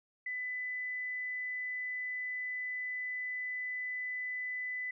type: tone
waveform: sine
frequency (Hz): 2000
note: B6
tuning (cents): +21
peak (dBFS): -35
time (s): 0.26-4.91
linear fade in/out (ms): 5
effects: none